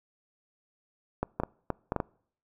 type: clicks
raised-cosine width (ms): 1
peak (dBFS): -14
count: 7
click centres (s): 1.23 / 1.4 / 1.435 / 1.703 / 1.921 / 1.963 / 2.002
effects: noise-tail reverb RT60 0.6 s tail -26 dB re dry